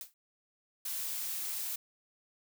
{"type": "noise with exponential decay", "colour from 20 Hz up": "blue", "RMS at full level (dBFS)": -39, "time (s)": [0.01, 0.14], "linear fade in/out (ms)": 1, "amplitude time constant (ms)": 28}
{"type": "noise", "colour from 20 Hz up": "blue", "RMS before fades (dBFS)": -37, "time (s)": [0.85, 1.76], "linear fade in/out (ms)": 5}
{"effects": []}